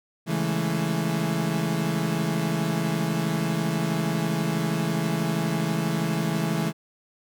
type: chord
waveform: 35% pulse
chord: A major seventh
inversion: first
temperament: equal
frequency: 138.59 / 164.81 / 207.7 / 220 Hz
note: C#3 / E3 / G#3 / A3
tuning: 0 / 0 / 0 / 0 cents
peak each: -30 / -24 / -29 / -30 dBFS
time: 0.26-6.73 s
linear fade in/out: 50 ms
effects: none